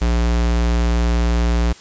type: tone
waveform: square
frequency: 58.6 Hz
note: A#1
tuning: 10 cents sharp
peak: -15 dBFS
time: 0.01-1.73 s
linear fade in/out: 10 ms
effects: white hiss -42 dBFS RMS until 1.8 s + resampled to 16000 Hz